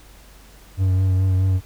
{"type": "tone with vibrato", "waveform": "triangle", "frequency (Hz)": 94, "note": "F#2", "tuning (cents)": 28, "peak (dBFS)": -13, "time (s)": [0.77, 1.61], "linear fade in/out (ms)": 50, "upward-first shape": "sine", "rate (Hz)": 4.7, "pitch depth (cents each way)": 23, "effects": ["added 48 Hz sine -46 dBFS peak until 1.65 s", "pink hiss -49 dBFS RMS until 1.65 s"]}